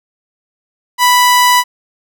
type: tone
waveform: sawtooth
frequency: 987.8 Hz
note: B5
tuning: in tune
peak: -3 dBFS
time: 0.98-1.64 s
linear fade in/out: 50 ms
effects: none